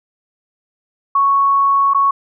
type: tone with dropouts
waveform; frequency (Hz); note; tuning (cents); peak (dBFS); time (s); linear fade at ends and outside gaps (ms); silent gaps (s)
sine; 1108.7; C#6; 0; -10; 1.15-2.11; 5; 1.936-1.946
effects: none